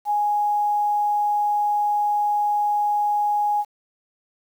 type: tone with quantisation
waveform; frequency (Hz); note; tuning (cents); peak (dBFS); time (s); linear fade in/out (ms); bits
sine; 830; G#5; -1; -18; 0.05-3.65; 50; 8
effects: none